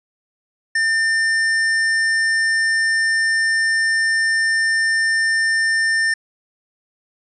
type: tone with tanh clipping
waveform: sine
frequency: 1800 Hz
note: A6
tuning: 39 cents sharp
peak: -17 dBFS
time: 0.75-6.14 s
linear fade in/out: 5 ms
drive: 16 dB
effects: resampled to 24000 Hz